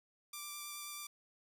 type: tone with vibrato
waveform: 5% pulse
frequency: 1177 Hz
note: D6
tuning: 3 cents sharp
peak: -32 dBFS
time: 0.33-1.07 s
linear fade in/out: 5 ms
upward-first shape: sine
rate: 9.3 Hz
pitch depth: 12 cents each way
effects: none